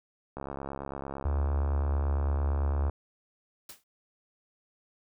click train, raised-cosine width 1 ms, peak -23 dBFS, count 175, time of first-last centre 0.37-2.895 s, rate 68.9 Hz
sine tone, 74.5 Hz, D2, 25 cents sharp, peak -25 dBFS, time 1.25-2.9 s, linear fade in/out 5 ms
white noise with exponential decay, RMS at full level -40 dBFS, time 3.69-3.84 s, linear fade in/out 5 ms, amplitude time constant 32 ms
effects none

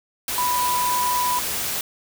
sine tone in noise, 987.8 Hz, B5, in tune, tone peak -20 dBFS, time 0.38-1.39 s, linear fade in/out 2 ms, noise white, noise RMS -26 dBFS, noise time 0.28-1.81 s, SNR +3 dB, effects none

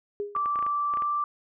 sine tone with exponential decay, 409.6 Hz, G#4, 24 cents flat, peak -25 dBFS, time 0.2-0.49 s, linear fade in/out 0 ms, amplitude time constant 61 ms
sine tone with pitch glide, 1167 to 1173.8 Hz, D6 to D6, -11 to -1 cents, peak -24 dBFS, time 0.35-1.24 s, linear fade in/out 2 ms, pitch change +10 cents, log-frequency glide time 0.92-1.03 s
clicks, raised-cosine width 0.5 ms, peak -25 dBFS, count 9, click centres 0.364 / 0.459 / 0.558 / 0.59 / 0.626 / 0.665 / 0.938 / 0.972 / 1.022 s
effects none

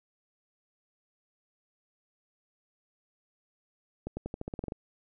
accelerating click train, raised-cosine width 2 ms, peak -22 dBFS, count 11, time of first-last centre 4.07-4.721 s, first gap 100 ms, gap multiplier 0.9, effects none

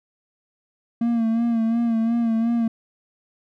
triangle tone with vibrato, 229.8 Hz, A#3, 25 cents flat, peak -16 dBFS, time 1.01-2.68 s, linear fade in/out 5 ms, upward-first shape sine, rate 2.8 Hz, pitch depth 46 cents each way, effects none

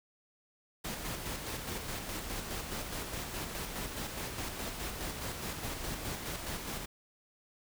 pink noise with tremolo, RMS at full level -38 dBFS, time 0.84-6.86 s, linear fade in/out 10 ms, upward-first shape square, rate 4.8 Hz, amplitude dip 35%, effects none

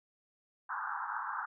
pink band-pass noise, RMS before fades -38 dBFS, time 0.69-1.46 s, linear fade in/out 10 ms, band 830 to 1600 Hz, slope 96 dB/octave, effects none

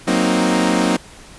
sawtooth chord, C half-diminished seventh, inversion second, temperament equal, 185 / 233.1 / 261.6 / 311.1 Hz, Gb3 / Bb3 / C4 / Eb4, 0 / 0 / 0 / 0 cents, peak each -16 dBFS, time 0.07-0.97 s, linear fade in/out 10 ms, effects pink hiss -41 dBFS RMS until 1.38 s + resampled to 24000 Hz

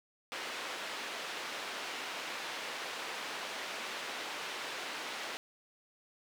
white band-pass noise, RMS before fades -41 dBFS, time 0.32-5.37 s, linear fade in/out 0 ms, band 340 to 3100 Hz, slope 12 dB/octave, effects none

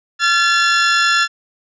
sawtooth tone pair together, 1370 / 1724.9 Hz, F6 / A6, -34 / -35 cents, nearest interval major third, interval 399 cents, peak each -11 dBFS, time 0.19-1.28 s, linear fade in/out 50 ms, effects resampled to 16000 Hz

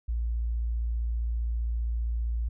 sine tone, 57.6 Hz, A#1, 20 cents flat, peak -26 dBFS, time 0.08-2.49 s, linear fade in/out 10 ms, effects none

